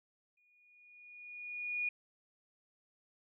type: tone with exponential growth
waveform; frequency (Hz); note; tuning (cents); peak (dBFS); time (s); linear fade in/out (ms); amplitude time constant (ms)
sine; 2448; D#7; -29; -31; 0.37-1.89; 5; 330
effects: none